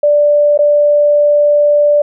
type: tone with dropouts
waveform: sine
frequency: 587.3 Hz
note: D5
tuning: in tune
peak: -6 dBFS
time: 0.03-2.02 s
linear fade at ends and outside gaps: 5 ms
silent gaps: 0.576-0.589 s
effects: none